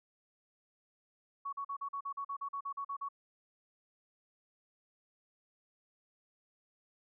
sine tone bursts, 1117 Hz, C#6, 13 cents sharp, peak -36 dBFS, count 14, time 1.45-3.088 s, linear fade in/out 10 ms, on 78 ms, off 42 ms, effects none

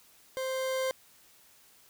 40% pulse tone with level ramp, 523.3 Hz, C5, in tune, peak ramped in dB -31 to -27 dBFS, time 0.37-0.91 s, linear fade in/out 0 ms, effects white hiss -60 dBFS RMS until 1.89 s

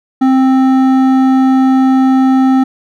sine tone with hard clipping, 262.8 Hz, C4, 8 cents sharp, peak -8 dBFS, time 0.21-2.64 s, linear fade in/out 10 ms, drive 10 dB, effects none

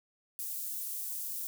white high-pass noise, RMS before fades -38 dBFS, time 0.39-1.47 s, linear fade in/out 0 ms, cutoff 9800 Hz, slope 12 dB/octave, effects none

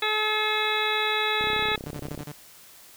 harmonic tone, 428.6 Hz, A4, 45 cents flat, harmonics 1 / 2 / 3 / 4 / 5 / 6 / 8 / 9, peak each -31 / -31 / -31 / -31 / -31 / -31 / -31 / -31 dBFS, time 0.02-1.76 s, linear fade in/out 5 ms
click train, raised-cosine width 2 ms, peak -23 dBFS, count 27, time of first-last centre 1.41-2.208 s, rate 32.6 Hz
sawtooth tone bursts, 147.4 Hz, D3, 7 cents sharp, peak -31 dBFS, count 6, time 1.86-2.32 s, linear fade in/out 2 ms, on 50 ms, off 32 ms
effects white hiss -50 dBFS RMS until 2.96 s

